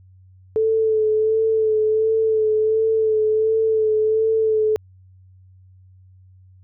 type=tone with vibrato; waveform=sine; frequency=437.5 Hz; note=A4; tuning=10 cents flat; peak=-15 dBFS; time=0.56-4.76 s; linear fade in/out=0 ms; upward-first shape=sine; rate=1.4 Hz; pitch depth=25 cents each way; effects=added 93 Hz sine -46 dBFS peak until 6.63 s